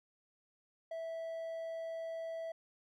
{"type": "tone", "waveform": "triangle", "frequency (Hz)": 656, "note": "E5", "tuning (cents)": -9, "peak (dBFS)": -37, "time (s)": [0.91, 2.52], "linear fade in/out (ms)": 5, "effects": []}